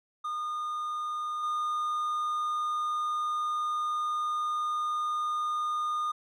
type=tone with level steps; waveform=triangle; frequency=1221 Hz; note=D#6; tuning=33 cents flat; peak=-29 / -26 dBFS; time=0.24-6.12 s; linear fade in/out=10 ms; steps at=1.43 s; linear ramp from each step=5 ms; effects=none